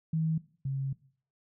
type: tone pair in turn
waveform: sine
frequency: 160 / 135.63 Hz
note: D#3 / C#3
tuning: +49 / -37 cents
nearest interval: minor third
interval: 286 cents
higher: first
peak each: -26 / -29 dBFS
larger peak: first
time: 0.13-0.38 / 0.65-0.93 s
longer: second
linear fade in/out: 5 ms
effects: noise-tail reverb RT60 0.5 s tail -19 dB re dry